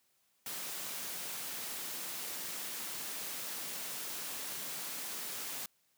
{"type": "high-pass noise", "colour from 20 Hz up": "white", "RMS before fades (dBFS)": -41, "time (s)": [0.46, 5.66], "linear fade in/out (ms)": 2, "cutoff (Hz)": 130, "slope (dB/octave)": 48, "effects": ["white hiss -74 dBFS RMS until 5.97 s", "high-pass 80 Hz 12 dB/octave"]}